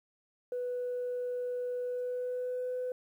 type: tone with pitch glide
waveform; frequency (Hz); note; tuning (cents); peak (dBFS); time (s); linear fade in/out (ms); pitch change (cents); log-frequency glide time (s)
sine; 493.9 to 502.5; B4 to B4; 0 to +30; -31; 0.52-2.92; 2; +30; 1.82-2.75
effects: tanh soft clip ceiling -29 dBFS + 11-bit